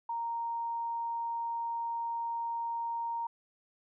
sine tone, 930 Hz, A#5, 4 cents flat, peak -32 dBFS, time 0.09-3.27 s, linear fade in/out 5 ms, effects none

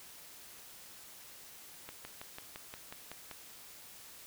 slowing click train, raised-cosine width 0.3 ms, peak -28 dBFS, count 9, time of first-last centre 1.89-3.313 s, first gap 160 ms, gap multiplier 1.03, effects white hiss -53 dBFS RMS until 4.26 s

